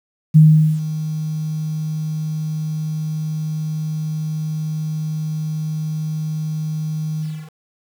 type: tone with ADSR envelope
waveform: sine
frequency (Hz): 155.56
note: D#3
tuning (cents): 0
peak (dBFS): -4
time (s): 0.34-7.51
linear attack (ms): 22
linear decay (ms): 430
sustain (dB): -16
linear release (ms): 290
effects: 7-bit